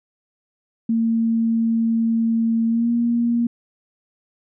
sine tone with pitch glide, 227.6 to 235.8 Hz, A#3 to A#3, -41 to +20 cents, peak -16 dBFS, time 0.89-3.47 s, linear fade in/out 5 ms, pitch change +61 cents, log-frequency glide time 2.68-2.9 s, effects none

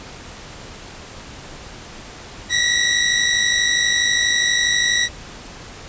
20% pulse tone pair together, 1901.7 / 1954 Hz, A#6 / B6, +34 / -19 cents, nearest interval unison, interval 47 cents, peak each -13 dBFS, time 2.49-5.09 s, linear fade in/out 50 ms, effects pink hiss -37 dBFS RMS until 5.88 s + resampled to 16000 Hz

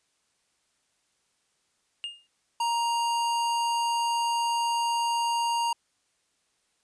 triangle tone with exponential decay, 2829 Hz, F7, 22 cents sharp, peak -27 dBFS, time 2.04-2.27 s, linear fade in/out 0 ms, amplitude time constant 50 ms
square tone, 936 Hz, A#5, 7 cents sharp, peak -25 dBFS, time 2.6-5.73 s, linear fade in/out 5 ms
effects white hiss -72 dBFS RMS until 6.83 s + resampled to 22050 Hz

